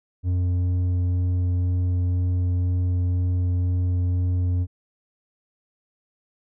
square tone with low-pass filter, 89.8 Hz, F2, 49 cents sharp, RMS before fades -22 dBFS, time 0.23-4.67 s, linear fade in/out 50 ms, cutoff 200 Hz, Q 0.66, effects none

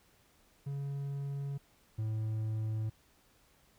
triangle tone pair in turn, 140 / 109.38 Hz, C#3 / A2, +18 / -10 cents, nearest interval major third, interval 428 cents, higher first, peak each -33 / -30 dBFS, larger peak second, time 0.66-1.58 / 1.98-2.9 s, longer neither, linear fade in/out 10 ms, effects pink hiss -67 dBFS RMS until 3.78 s

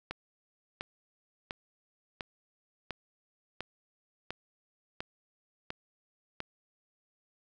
click train, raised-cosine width 0.3 ms, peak -20 dBFS, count 10, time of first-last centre 0.11-6.404 s, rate 1.43 Hz, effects none

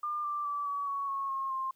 sine tone with pitch steps, 1200 / 1178.7 / 1157.8 / 1137.2 / 1117.1 / 1097.2 / 1077.8 / 1058.6 Hz, D6 / D6 / D6 / C#6 / C#6 / C#6 / C#6 / C6, +37 / +6 / -25 / +44 / +13 / -18 / -49 / +20 cents, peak -31 dBFS, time 0.03-1.71 s, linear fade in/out 5 ms, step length 210 ms, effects white hiss -72 dBFS RMS until 1.75 s

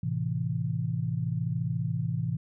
sine chord, A minor, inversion none, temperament equal, 110 / 130.81 / 164.81 Hz, A2 / C3 / E3, 0 / 0 / 0 cents, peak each -32 / -31 / -31 dBFS, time 0.03-2.37 s, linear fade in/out 5 ms, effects none

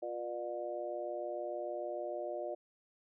harmonic tone with a mistuned harmonic, 120 Hz, B2, 49 cents flat, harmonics 3 / 4 / 5 / 6, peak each -43 / -46 / -39 / -45 dBFS, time 0.02-2.55 s, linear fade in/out 10 ms, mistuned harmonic 3, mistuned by -32 cents, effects none

